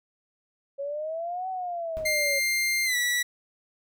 sine exponential two-way sweep, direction up then down, 550 to 760 to 550 Hz, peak -29 dBFS, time 0.78-2.4 s, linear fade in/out 20 ms, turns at 1.49 s
brown noise with exponential decay, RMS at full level -35 dBFS, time 1.97-2.23 s, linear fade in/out 0 ms, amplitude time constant 55 ms
sawtooth tone with pitch glide, 2100 to 1948.1 Hz, C7 to B6, +6 to -24 cents, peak -20 dBFS, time 2.05-3.23 s, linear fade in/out 10 ms, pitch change -130 cents, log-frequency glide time 2.85-2.96 s
effects none

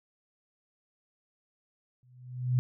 sine tone with exponential growth, 125.4 Hz, B2, 27 cents sharp, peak -20 dBFS, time 2.03-2.59 s, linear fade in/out 0 ms, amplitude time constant 120 ms, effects none

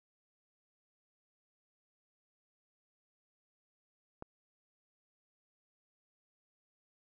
click, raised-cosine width 1 ms, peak -29 dBFS, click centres 4.224 s, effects none

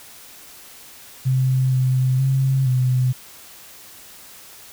sine tone with pitch steps, 130.3 / 129.2 / 133.7 / 127.3 Hz, C3 / C3 / C3 / C3, -7 / -21 / +38 / -47 cents, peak -15 dBFS, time 1.25-3.13 s, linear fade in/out 20 ms, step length 470 ms, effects white hiss -43 dBFS RMS until 4.72 s

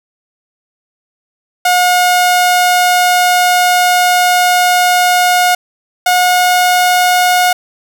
sawtooth tone pair in turn, 720 / 722.8 Hz, F#5 / F#5, -47 / -41 cents, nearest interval unison, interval 6 cents, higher second, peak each -4 dBFS, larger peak neither, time 1.65-5.55 / 6.06-7.53 s, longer first, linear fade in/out 5 ms, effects none

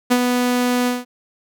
sawtooth tone with ADSR envelope, 246.9 Hz, B3, in tune, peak -7 dBFS, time 0.1-1.05 s, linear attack 18 ms, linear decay 57 ms, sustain -5 dB, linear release 180 ms, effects none

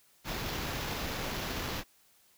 pink noise with sample-and-hold, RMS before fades -36 dBFS, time 0.24-1.84 s, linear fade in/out 50 ms, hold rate 8820 Hz, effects white hiss -65 dBFS RMS until 2.37 s

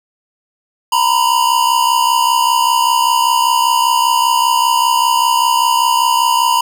square tone pair together, 934.9 / 1000 Hz, A#5 / B5, +5 / +21 cents, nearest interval minor second, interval 116 cents, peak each -14 dBFS, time 0.92-6.61 s, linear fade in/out 5 ms, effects none

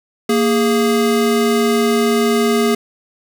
square tone pair together, 231.8 / 413 Hz, A#3 / G#4, -10 / -10 cents, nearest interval minor seventh, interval 1000 cents, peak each -16 dBFS, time 0.29-2.75 s, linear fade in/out 5 ms, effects none

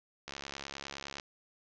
click train, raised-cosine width 0.2 ms, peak -23 dBFS, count 65, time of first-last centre 0.28-1.198 s, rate 69.7 Hz, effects resampled to 16000 Hz + 10-bit

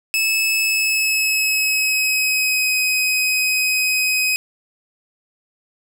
sawtooth tone with pitch glide, 2604 to 2521 Hz, E7 to D#7, -22 to +22 cents, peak -13 dBFS, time 0.14-4.36 s, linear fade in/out 0 ms, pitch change -56 cents, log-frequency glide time 0.61-2.73 s, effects 9-bit

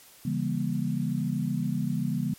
sine chord, C# diminished seventh, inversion none, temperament just, 138.59 / 166.31 / 199.57 / 239.5 Hz, C#3 / E3 / G3 / Bb3, 0 / +16 / +31 / +47 cents, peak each -31 dBFS, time 0.25-2.34 s, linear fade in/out 5 ms, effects white hiss -53 dBFS RMS until 2.38 s + MP3 64 kbps

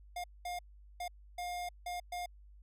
square tone bursts at uneven times, 710 Hz, F5, 28 cents sharp, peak -38 dBFS, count 6, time 0.16-0.24 / 0.45-0.59 / 1-1.08 / 1.38-1.69 / 1.86-2 / 2.12-2.26 s, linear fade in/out 5 ms, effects added 50 Hz sine -54 dBFS peak until 2.62 s + resampled to 32000 Hz

